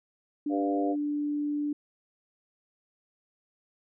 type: tone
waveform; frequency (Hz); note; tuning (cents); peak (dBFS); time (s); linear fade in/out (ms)
sine; 293.6; D4; 0; -27; 0.46-1.73; 5
type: chord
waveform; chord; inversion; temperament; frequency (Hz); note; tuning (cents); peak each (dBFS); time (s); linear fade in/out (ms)
sine; G dominant seventh; none; equal with one note detuned; 392 / 493.9 / 594.2 / 698.5; G4 / B4 / D5 / F5; 0 / 0 / +20 / 0; -34 / -34 / -36 / -32; 0.49-0.96; 50
effects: none